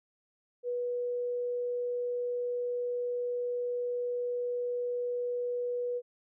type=tone; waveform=sine; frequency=488 Hz; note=B4; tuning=21 cents flat; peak=-30 dBFS; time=0.63-6.02 s; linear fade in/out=50 ms; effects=none